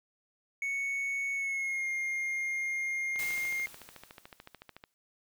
triangle tone with pitch glide, 2217 to 2124 Hz, C#7 to C7, 0 to +25 cents, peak -29 dBFS, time 0.62-3.66 s, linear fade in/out 2 ms, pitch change -75 cents, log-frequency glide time 1.34-1.88 s
click train, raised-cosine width 0.3 ms, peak -30 dBFS, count 24, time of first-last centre 3.16-4.839 s, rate 13.7 Hz
white noise with exponential decay, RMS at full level -40 dBFS, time 3.19-4.94 s, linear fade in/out 0 ms, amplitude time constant 380 ms
effects none

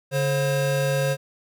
square tone pair together, 142.52 / 535 Hz, C#3 / C5, +48 / +38 cents, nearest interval octave + major seventh, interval 2290 cents, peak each -24 / -24 dBFS, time 0.11-1.17 s, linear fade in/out 50 ms, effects none

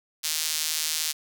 sawtooth tone with high-pass filter, 156.4 Hz, D#3, 9 cents sharp, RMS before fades -28 dBFS, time 0.23-1.13 s, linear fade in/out 20 ms, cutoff 4600 Hz, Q 0.96, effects none

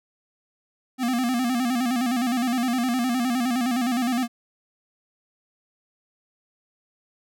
square tone with vibrato, 246.9 Hz, B3, in tune, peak -22 dBFS, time 0.98-4.28 s, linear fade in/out 50 ms, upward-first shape square, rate 9.7 Hz, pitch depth 80 cents each way, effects none

